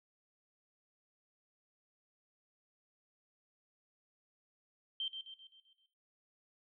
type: tone with echo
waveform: sine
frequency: 3136 Hz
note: G7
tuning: in tune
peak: -35 dBFS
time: 5-5.08 s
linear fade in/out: 2 ms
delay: 130 ms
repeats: 6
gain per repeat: -6 dB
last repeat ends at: 5.86 s
effects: noise-tail reverb RT60 0.7 s tail -18 dB re dry